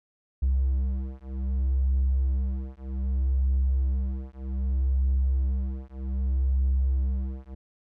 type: beating tone pair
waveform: triangle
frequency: 65.6 / 66.24 Hz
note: C2 / C2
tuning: +5 / +22 cents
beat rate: 0.64 Hz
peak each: -23 dBFS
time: 0.42-7.55 s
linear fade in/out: 10 ms
effects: tanh soft clip ceiling -16 dBFS

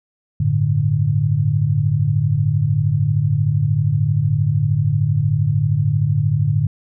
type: chord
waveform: sine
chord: G suspended second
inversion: none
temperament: equal with one note detuned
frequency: 97.04 / 110 / 146.83 Hz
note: G2 / A2 / D3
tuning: -17 / 0 / 0 cents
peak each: -22 / -18 / -17 dBFS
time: 0.4-6.67 s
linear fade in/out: 5 ms
effects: none

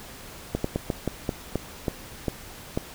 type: slowing click train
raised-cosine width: 2 ms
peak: -11 dBFS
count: 10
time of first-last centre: 0.55-2.775 s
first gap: 94 ms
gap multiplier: 1.23
effects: pink hiss -43 dBFS RMS until 2.94 s

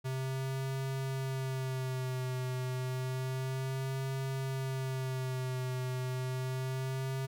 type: tone with vibrato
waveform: square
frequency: 130.81 Hz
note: C3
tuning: in tune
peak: -34 dBFS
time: 0.04-7.27 s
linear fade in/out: 20 ms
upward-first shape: sine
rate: 0.3 Hz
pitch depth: 41 cents each way
effects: none

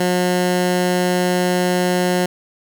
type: tone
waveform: 15% pulse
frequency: 180 Hz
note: F#3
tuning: 47 cents flat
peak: -9 dBFS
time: 0-2.26 s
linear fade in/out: 5 ms
effects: 8-bit

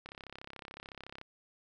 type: click train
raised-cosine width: 0.3 ms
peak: -29 dBFS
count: 40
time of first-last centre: 0.06-1.214 s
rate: 33.8 Hz
effects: none

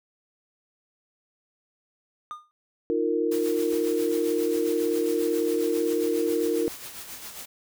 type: tone with exponential decay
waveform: triangle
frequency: 1217 Hz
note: D#6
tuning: 39 cents flat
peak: -28 dBFS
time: 2.31-2.51 s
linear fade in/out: 0 ms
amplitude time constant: 42 ms
type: chord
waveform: sine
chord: Eb suspended second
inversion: none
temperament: equal with one note detuned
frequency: 311.1 / 349.2 / 461.1 Hz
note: Eb4 / F4 / Bb4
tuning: 0 / 0 / -19 cents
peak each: -28 / -27 / -25 dBFS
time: 2.9-6.68 s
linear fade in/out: 0 ms
type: noise with tremolo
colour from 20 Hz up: white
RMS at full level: -38 dBFS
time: 3.31-7.46 s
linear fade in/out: 10 ms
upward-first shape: sine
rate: 7.4 Hz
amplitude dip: 50%
effects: none

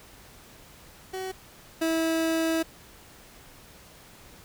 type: tone pair in turn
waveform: 30% pulse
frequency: 376.9 / 325.2 Hz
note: F#4 / E4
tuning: +32 / -23 cents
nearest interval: minor third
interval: 255 cents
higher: first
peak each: -29 / -21 dBFS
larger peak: second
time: 1.13-1.32 / 1.81-2.63 s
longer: second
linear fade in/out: 10 ms
effects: pink hiss -51 dBFS RMS until 4.44 s

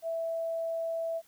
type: tone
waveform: sine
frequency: 659.3 Hz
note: E5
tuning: in tune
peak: -30 dBFS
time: 0.02-1.22 s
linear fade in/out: 50 ms
effects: white hiss -63 dBFS RMS until 1.27 s

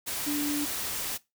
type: tone in noise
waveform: sine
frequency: 291.7 Hz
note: D4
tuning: 12 cents flat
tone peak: -27 dBFS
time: 0.26-0.66 s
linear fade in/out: 20 ms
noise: white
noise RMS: -33 dBFS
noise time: 0.06-1.18 s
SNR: +3 dB
effects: noise-tail reverb RT60 0.2 s tail -19 dB re dry

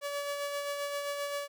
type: tone with tremolo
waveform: sawtooth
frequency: 572 Hz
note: D5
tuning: 46 cents flat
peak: -28 dBFS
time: 0.01-1.48 s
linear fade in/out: 50 ms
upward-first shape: sine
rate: 7.6 Hz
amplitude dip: 35%
effects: none

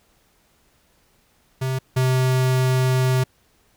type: tone pair in turn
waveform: square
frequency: 130.81 / 129.16 Hz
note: C3 / C3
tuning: 0 / -22 cents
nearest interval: unison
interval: 22 cents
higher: first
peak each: -22 / -17 dBFS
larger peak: second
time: 1.61-1.79 / 1.96-3.24 s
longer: second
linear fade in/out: 10 ms
effects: pink hiss -61 dBFS RMS until 3.76 s

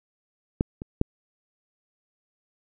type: clicks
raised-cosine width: 3 ms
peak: -8 / -21 / -7 dBFS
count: 3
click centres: 0.609 / 0.819 / 1.014 s
effects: none

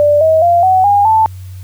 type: tone with pitch steps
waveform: sine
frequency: 588 / 637.5 / 691.2 / 749.4 / 812.6 / 881 Hz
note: D5 / D#5 / F5 / F#5 / G#5 / A5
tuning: +2 / +42 / -18 / +22 / -38 / +2 cents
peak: -6 dBFS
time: 0-1.26 s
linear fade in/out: 0 ms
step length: 210 ms
effects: added 93 Hz sine -26 dBFS peak until 1.63 s + white hiss -46 dBFS RMS until 1.63 s

